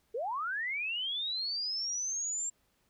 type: linear sweep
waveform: sine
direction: up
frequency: 415.3 to 7459 Hz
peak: -32 dBFS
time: 0.14-2.5 s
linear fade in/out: 10 ms
effects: pink hiss -73 dBFS RMS until 2.89 s